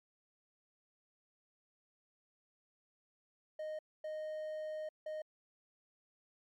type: tone bursts at uneven times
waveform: triangle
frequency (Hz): 619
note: D#5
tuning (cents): -9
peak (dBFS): -37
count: 3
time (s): 3.59-3.79 / 4.04-4.89 / 5.06-5.22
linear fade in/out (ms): 5
effects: MP3 96 kbps